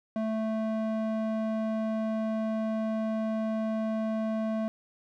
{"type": "tone with band-pass filter", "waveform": "square", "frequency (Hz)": 220, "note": "A3", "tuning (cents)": 0, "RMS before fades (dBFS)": -30, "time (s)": [0.16, 4.68], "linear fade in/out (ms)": 0, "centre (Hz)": 450, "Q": 2.7, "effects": []}